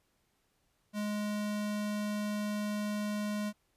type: tone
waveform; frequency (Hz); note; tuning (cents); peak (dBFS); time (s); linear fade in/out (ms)
square; 208.7; G#3; +9; -33; 0.93-3.53; 50
effects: pink hiss -75 dBFS RMS until 3.76 s + resampled to 32000 Hz